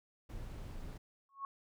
brown noise, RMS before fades -45 dBFS, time 0.29-0.98 s, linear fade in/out 10 ms
sine tone with exponential growth, 1100 Hz, C#6, 14 cents flat, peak -35 dBFS, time 1.29-1.45 s, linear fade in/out 1 ms, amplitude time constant 34 ms
effects none

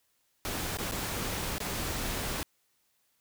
pink noise with dropouts, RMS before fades -34 dBFS, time 0.45-2.43 s, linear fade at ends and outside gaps 0 ms, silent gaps 0.771-0.786 / 0.912-0.921 / 1.582-1.603 s, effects white hiss -73 dBFS RMS until 3.2 s

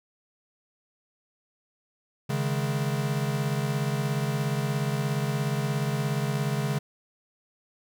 square chord, C# suspended second, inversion none, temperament equal, 138.59 / 155.56 / 207.7 Hz, C#3 / D#3 / G#3, 0 / 0 / 0 cents, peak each -28 / -32 / -34 dBFS, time 2.29-6.79 s, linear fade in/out 10 ms, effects none

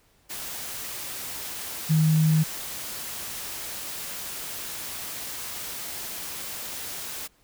sine tone in noise, 157.3 Hz, D#3, 19 cents sharp, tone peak -17 dBFS, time 1.89-2.44 s, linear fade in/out 20 ms, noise white, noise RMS -35 dBFS, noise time 0.29-7.28 s, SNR +15 dB, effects pink hiss -63 dBFS RMS until 7.43 s

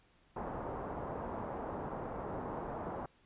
white low-pass noise, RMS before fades -41 dBFS, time 0.36-3.06 s, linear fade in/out 5 ms, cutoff 1000 Hz, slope 24 dB/octave, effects pink hiss -68 dBFS RMS until 3.25 s + resampled to 8000 Hz

